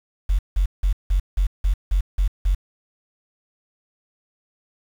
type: tone bursts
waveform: sine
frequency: 45.69 Hz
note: F#1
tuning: 21 cents flat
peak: -14 dBFS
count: 9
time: 0.29-2.55 s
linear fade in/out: 10 ms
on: 100 ms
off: 170 ms
effects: tanh soft clip ceiling -11 dBFS + 7-bit